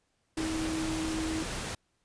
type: tone in noise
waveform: sine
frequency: 318.8 Hz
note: D#4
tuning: 42 cents sharp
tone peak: -31 dBFS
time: 0.37-1.43 s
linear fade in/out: 5 ms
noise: pink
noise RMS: -36 dBFS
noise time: 0.37-1.75 s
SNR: +2 dB
effects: pink hiss -75 dBFS RMS until 2.04 s + resampled to 22050 Hz